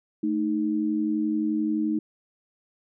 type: tone pair together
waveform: sine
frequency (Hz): 219.5 / 311.1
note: A3 / D#4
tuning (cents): -4 / 0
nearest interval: tritone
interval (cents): 604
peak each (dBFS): -27 / -24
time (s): 0.23-1.99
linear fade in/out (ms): 5
effects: none